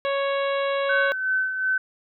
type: harmonic tone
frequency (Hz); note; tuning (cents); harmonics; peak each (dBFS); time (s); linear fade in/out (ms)
554.4; C#5; 0; 1 / 2 / 3 / 4 / 5 / 6 / 7; -23 / -29 / -33 / -35 / -37 / -39 / -40; 0.05-1.12; 0
type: tone with tremolo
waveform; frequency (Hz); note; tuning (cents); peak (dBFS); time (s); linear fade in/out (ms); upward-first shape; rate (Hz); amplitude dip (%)
sine; 1524; G6; -49; -19; 0.89-1.78; 5; sine; 2.7; 55
effects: none